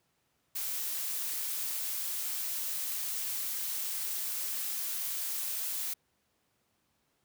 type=noise; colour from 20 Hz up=blue; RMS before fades=-35 dBFS; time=0.55-5.94 s; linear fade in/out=10 ms; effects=pink hiss -75 dBFS RMS until 7.24 s + high-pass 80 Hz 12 dB/octave